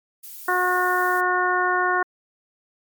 violet noise, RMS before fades -38 dBFS, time 0.23-1.21 s, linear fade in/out 10 ms
harmonic tone, 362.7 Hz, F#4, 34 cents flat, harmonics 1 / 2 / 3 / 4 / 5, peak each -26 / -25 / -23 / -23 / -27 dBFS, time 0.48-2.03 s, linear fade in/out 5 ms
effects MP3 96 kbps

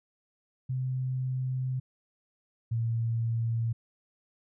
sine tone pair in turn, 129.1 / 115.02 Hz, C3 / A#2, -23 / -23 cents, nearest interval major second, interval 200 cents, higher first, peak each -28 / -26 dBFS, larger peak second, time 0.69-1.8 / 2.71-3.73 s, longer first, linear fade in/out 10 ms, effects none

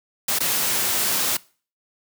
white noise with dropouts, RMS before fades -22 dBFS, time 0.28-1.37 s, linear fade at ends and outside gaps 5 ms, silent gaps 0.388-0.403 s, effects noise-tail reverb RT60 0.4 s tail -22 dB re dry + high-pass 100 Hz 12 dB/octave

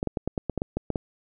clicks, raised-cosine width 2 ms, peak -13 dBFS, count 11, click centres 0.029 / 0.073 / 0.172 / 0.276 / 0.378 / 0.497 / 0.577 / 0.619 / 0.77 / 0.903 / 0.958 s, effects none

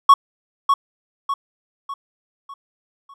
triangle tone with echo, 1108.7 Hz, C#6, in tune, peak -3 dBFS, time 0.09-0.14 s, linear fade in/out 5 ms, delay 600 ms, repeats 5, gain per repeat -7 dB, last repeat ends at 3.14 s, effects none

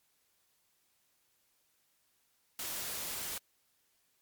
white noise, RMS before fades -39 dBFS, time 2.59-3.38 s, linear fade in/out 2 ms, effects white hiss -74 dBFS RMS until 4.21 s + MP3 96 kbps

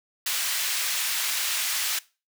pink high-pass noise, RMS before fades -27 dBFS, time 0.26-1.99 s, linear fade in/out 5 ms, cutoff 2100 Hz, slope 12 dB/octave, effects noise-tail reverb RT60 0.3 s tail -20 dB re dry

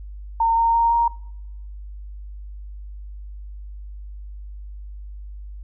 sine tone with pitch steps, 914 / 920.9 / 927.8 / 934.8 Hz, A#5 / A#5 / A#5 / A#5, -34 / -21 / -8 / +5 cents, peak -15 dBFS, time 0.4-1.08 s, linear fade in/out 5 ms, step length 170 ms, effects noise-tail reverb RT60 0.9 s tail -23 dB re dry + added 50 Hz sine -33 dBFS peak until 5.63 s

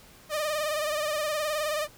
sawtooth tone with vibrato, 607 Hz, D#5, 43 cents flat, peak -23 dBFS, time 0.29-1.88 s, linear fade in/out 50 ms, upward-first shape sine, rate 19 Hz, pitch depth 57 cents each way, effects pink hiss -53 dBFS RMS until 1.97 s

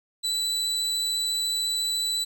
35% pulse tone with vibrato, 3972 Hz, B7, 9 cents sharp, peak -23 dBFS, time 0.23-2.25 s, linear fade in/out 20 ms, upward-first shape triangle, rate 14 Hz, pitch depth 8 cents each way, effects none

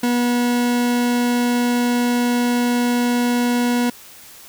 40% pulse tone, 242.5 Hz, B3, 31 cents flat, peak -15 dBFS, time 0.03-3.9 s, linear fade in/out 5 ms, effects white hiss -42 dBFS RMS until 4.48 s

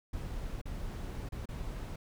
brown noise with dropouts, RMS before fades -39 dBFS, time 0.13-1.96 s, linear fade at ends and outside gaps 5 ms, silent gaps 0.615-0.655 / 1.29-1.321 / 1.457-1.487 s, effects none

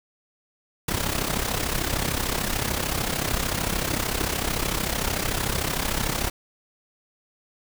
pink noise with amplitude modulation, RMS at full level -23 dBFS, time 0.88-6.3 s, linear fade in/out 5 ms, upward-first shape sine, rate 33.4 Hz, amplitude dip 70%, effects none

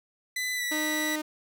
sawtooth tone with pitch glide, 2003 to 1958.4 Hz, B6 to B6, +24 to -15 cents, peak -25 dBFS, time 0.36-1.16 s, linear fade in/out 5 ms, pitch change -39 cents, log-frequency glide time 0.55-0.63 s
sawtooth tone, 306.2 Hz, D#4, 28 cents flat, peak -26 dBFS, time 0.71-1.22 s, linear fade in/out 10 ms
effects none

